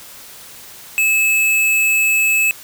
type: tone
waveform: square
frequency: 2600 Hz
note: E7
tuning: 24 cents flat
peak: -13 dBFS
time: 0.98-2.51 s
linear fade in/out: 0 ms
effects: white hiss -38 dBFS RMS until 2.63 s